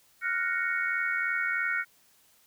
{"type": "chord", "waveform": "sine", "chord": "Gb major seventh", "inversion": "third", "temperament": "equal", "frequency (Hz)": [1396.9, 1480, 1864.7, 2217], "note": ["F6", "Gb6", "Bb6", "Db7"], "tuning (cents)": [0, 0, 0, 0], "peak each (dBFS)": -32, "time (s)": [0.21, 1.85], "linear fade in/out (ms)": 50, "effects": ["white hiss -63 dBFS RMS until 2.46 s"]}